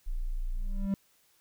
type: tone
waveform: sine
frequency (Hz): 29.48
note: A#0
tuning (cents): +20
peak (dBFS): -29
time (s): 0.06-0.87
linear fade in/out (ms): 20
type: tone with exponential growth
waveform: triangle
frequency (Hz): 196.3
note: G3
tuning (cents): +3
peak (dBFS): -22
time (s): 0.53-0.94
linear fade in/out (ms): 0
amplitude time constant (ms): 87
effects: white hiss -67 dBFS RMS until 1.4 s